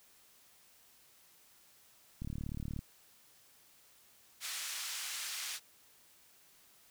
click train, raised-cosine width 5 ms, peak -28 dBFS, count 22, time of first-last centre 2.22-2.791 s, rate 36.8 Hz
white band-pass noise, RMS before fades -41 dBFS, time 4.4-5.6 s, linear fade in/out 50 ms, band 1500 to 7900 Hz, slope 12 dB/octave
effects white hiss -64 dBFS RMS until 6.9 s

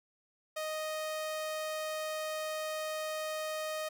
sawtooth tone, 622.3 Hz, D#5, in tune, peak -31 dBFS, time 0.56-3.89 s, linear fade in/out 10 ms, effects none

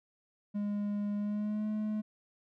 triangle tone with pitch glide, 205.5 to 213.5 Hz, G#3 to G#3, -18 to +48 cents, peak -29 dBFS, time 0.54-2.02 s, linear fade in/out 20 ms, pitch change +66 cents, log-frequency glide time 1.16-1.67 s, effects none

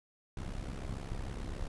brown noise with amplitude modulation, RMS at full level -36 dBFS, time 0.37-1.68 s, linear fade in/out 2 ms, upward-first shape sine, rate 67.1 Hz, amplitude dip 75%, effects resampled to 24000 Hz

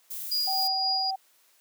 violet noise, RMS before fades -36 dBFS, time 0.1-0.68 s, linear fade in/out 10 ms
sine tone with tremolo, 4874 Hz, D#8, 37 cents flat, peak -24 dBFS, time 0.31-1.11 s, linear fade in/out 10 ms, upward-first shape sine, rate 3.8 Hz, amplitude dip 30%
sine tone, 769 Hz, G5, 33 cents flat, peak -28 dBFS, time 0.47-1.16 s, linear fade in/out 10 ms
effects white hiss -63 dBFS RMS until 1.6 s + high-pass 400 Hz 12 dB/octave

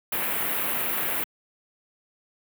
white band-stop noise, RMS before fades -27 dBFS, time 0.12-1.24 s, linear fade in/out 5 ms, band 2800 to 12000 Hz, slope 24 dB/octave, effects high-pass 150 Hz 12 dB/octave

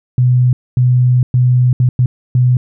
sine tone bursts at uneven times, 125.1 Hz, B2, 23 cents sharp, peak -7 dBFS, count 6, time 0.18-0.53 / 0.77-1.23 / 1.34-1.73 / 1.8-1.89 / 1.99-2.06 / 2.35-2.57 s, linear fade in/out 2 ms, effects none

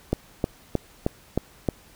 click train, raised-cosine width 2 ms, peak -8 dBFS, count 6, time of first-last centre 0.13-1.688 s, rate 3.21 Hz, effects pink hiss -53 dBFS RMS until 1.95 s

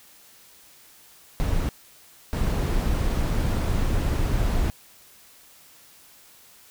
brown noise bursts at uneven times, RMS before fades -23 dBFS, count 2, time 1.4-1.69 / 2.33-4.7 s, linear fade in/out 0 ms, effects white hiss -52 dBFS RMS until 6.7 s

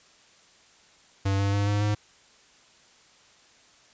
square tone with pitch steps, 98 / 99.6 / 101.22 / 102.87 / 104.55 Hz, G2 / G2 / G#2 / G#2 / G#2, 0 / +28 / -44 / -16 / +12 cents, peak -23 dBFS, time 1.25-1.95 s, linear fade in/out 10 ms, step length 140 ms, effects white hiss -57 dBFS RMS until 3.93 s + resampled to 16000 Hz

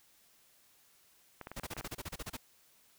clicks, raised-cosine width 0.5 ms, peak -28 dBFS, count 9, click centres 1.413 / 1.471 / 1.516 / 1.597 / 1.635 / 1.732 / 1.767 / 1.81 / 1.847 s
pink noise bursts, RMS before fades -41 dBFS, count 12, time 1.56-2.37 s, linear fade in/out 10 ms, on 40 ms, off 30 ms
effects white hiss -66 dBFS RMS until 2.98 s

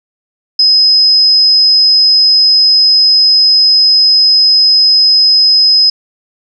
sine tone, 5070 Hz, D#8, 32 cents sharp, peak -4 dBFS, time 0.59-5.9 s, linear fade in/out 5 ms, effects none

